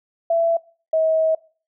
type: tone pair in turn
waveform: sine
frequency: 668 / 639.2 Hz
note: E5 / D#5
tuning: +23 / +47 cents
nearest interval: minor second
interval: 76 cents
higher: first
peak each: -15 dBFS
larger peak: neither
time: 0.3-0.57 / 0.93-1.35 s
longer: second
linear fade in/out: 5 ms
effects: noise-tail reverb RT60 0.4 s tail -22 dB re dry